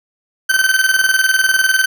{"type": "tone with tremolo", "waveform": "40% pulse", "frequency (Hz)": 1539, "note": "G6", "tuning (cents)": -32, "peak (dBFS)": -8, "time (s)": [0.49, 1.86], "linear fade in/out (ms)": 10, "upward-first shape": "square", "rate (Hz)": 20, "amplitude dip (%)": 60, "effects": []}